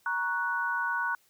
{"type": "chord", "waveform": "sine", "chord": "F# major", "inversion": "first", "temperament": "equal with one note detuned", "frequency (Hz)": [941, 1108.7, 1480], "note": ["A#5", "C#6", "F#6"], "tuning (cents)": [16, 0, 0], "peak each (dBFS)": [-33, -35, -29], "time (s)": [0.06, 1.15], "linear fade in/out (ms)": 2, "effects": ["white hiss -66 dBFS RMS until 1.29 s"]}